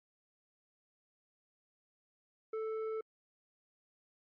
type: tone with hard clipping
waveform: sine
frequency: 440 Hz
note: A4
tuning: in tune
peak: -37 dBFS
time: 2.53-3.01 s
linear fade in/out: 5 ms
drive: 8 dB
effects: low-pass 2000 Hz 12 dB/octave + MP3 32 kbps